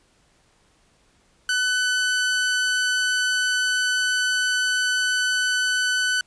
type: tone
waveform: sawtooth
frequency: 1501 Hz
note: F#6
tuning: 24 cents sharp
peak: -16 dBFS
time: 1.49-6.21 s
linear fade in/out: 2 ms
effects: pink hiss -61 dBFS RMS until 6.26 s + resampled to 22050 Hz